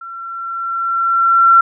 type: tone with level ramp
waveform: sine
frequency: 1358 Hz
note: F6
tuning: 49 cents flat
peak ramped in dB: -28 to -4 dBFS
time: 0.01-1.61 s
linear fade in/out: 5 ms
effects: none